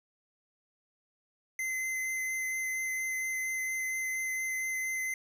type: tone with vibrato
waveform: square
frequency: 2058 Hz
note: C7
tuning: 29 cents flat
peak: -32 dBFS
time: 1.59-5.14 s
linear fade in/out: 2 ms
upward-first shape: sine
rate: 4.3 Hz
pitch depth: 10 cents each way
effects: none